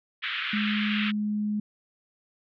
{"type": "band-pass noise", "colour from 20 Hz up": "white", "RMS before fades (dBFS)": -31, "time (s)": [0.22, 1.12], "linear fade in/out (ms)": 20, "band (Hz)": [1300, 3400], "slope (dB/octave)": 48}
{"type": "tone", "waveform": "sine", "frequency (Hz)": 209.7, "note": "G#3", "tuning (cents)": 17, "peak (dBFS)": -25, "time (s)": [0.53, 1.6], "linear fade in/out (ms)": 5}
{"effects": []}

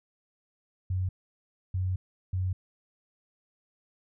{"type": "tone bursts at uneven times", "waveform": "sine", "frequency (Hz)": 92.6, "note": "F#2", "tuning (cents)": 2, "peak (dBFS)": -26, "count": 3, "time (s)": [[0.9, 1.09], [1.74, 1.96], [2.33, 2.53]], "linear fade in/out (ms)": 5, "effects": []}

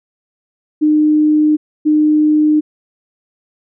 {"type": "tone pair in turn", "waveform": "sine", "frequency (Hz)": [304.2, 304.2], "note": ["D#4", "D#4"], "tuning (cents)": [-39, -39], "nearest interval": "unison", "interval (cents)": 0, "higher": "neither", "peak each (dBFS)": -8, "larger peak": "neither", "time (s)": [[0.81, 1.57], [1.85, 2.61]], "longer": "neither", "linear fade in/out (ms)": 20, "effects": []}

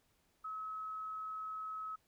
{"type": "tone", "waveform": "sine", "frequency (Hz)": 1285, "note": "E6", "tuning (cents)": -45, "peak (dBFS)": -40, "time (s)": [0.44, 1.96], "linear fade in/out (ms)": 10, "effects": ["pink hiss -75 dBFS RMS until 2.07 s"]}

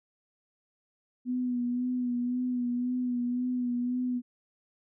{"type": "tone with vibrato", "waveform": "sine", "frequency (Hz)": 246.9, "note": "B3", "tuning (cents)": 0, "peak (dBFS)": -27, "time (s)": [1.25, 4.22], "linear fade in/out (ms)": 50, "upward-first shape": "sine", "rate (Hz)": 1.9, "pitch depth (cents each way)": 31, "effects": []}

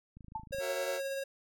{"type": "click train", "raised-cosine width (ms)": 5, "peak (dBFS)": -38, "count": 12, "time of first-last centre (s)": [0.17, 0.585], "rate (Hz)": 26.5}
{"type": "tone with exponential decay", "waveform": "sine", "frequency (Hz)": 880, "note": "A5", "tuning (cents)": 0, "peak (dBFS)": -31, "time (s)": [0.35, 0.47], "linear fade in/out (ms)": 5, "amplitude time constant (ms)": 24}
{"type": "tone with tremolo", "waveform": "square", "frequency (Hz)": 545, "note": "C#5", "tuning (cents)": -29, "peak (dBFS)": -34, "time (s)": [0.52, 1.24], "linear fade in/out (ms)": 10, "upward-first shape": "sine", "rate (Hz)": 17, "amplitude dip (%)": 25}
{"type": "chord", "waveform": "sawtooth", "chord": "F# dominant seventh", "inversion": "none", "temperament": "just", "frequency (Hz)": [370, 462.5, 555, 666], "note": ["F#4", "A#4", "C#5", "E5"], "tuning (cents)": [0, -14, 2, 18], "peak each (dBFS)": -38, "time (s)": [0.59, 1.01], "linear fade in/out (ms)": 50}
{"effects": []}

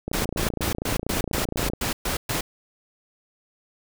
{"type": "click train", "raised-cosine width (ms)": 2, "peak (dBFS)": -15, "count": 48, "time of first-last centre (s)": [0.08, 1.735], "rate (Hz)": 28.4}
{"type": "noise bursts", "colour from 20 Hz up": "pink", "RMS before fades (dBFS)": -26, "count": 10, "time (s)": [0.13, 2.41], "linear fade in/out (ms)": 5, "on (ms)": 120, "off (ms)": 120}
{"effects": []}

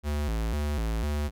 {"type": "tone with vibrato", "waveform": "square", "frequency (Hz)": 63.9, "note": "C2", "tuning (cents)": -40, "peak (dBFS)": -27, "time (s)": [0.03, 1.31], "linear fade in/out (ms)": 50, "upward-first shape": "square", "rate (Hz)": 2, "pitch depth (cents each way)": 250, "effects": []}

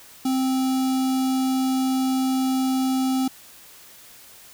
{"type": "tone with notch filter", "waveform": "square", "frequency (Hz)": 261.6, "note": "C4", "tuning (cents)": 0, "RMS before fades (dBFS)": -22, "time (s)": [0.25, 3.28], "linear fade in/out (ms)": 5, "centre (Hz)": 1900, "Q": 1, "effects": ["white hiss -47 dBFS RMS until 4.53 s"]}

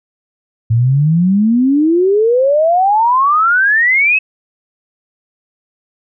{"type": "exponential sweep", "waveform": "sine", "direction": "up", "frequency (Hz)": [110, 2617], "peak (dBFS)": -8, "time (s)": [0.7, 4.19], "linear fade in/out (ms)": 10, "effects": []}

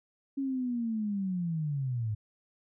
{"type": "linear sweep", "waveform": "sine", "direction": "down", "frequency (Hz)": [277.2, 103.2], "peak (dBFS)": -29, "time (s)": [0.37, 2.15], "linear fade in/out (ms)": 10, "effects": []}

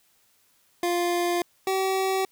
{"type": "tone pair in turn", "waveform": "25% pulse", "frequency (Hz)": [349.2, 382], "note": ["F4", "G4"], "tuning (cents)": [0, -45], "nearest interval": "major second", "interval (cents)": 155, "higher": "second", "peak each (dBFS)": -19, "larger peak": "neither", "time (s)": [[0.83, 1.42], [1.67, 2.25]], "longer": "first", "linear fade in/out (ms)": 2, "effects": ["white hiss -64 dBFS RMS until 2.31 s"]}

